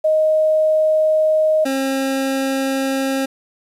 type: tone pair in turn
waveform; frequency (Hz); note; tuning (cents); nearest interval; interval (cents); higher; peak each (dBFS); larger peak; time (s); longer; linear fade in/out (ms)
sine / 25% pulse; 624 / 268.8; D#5 / C4; +5 / +47; octave + minor third; 1458; first; -12 / -14; first; 0.04-1.65 / 1.65-3.26; neither; 10
effects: resampled to 32000 Hz + 8-bit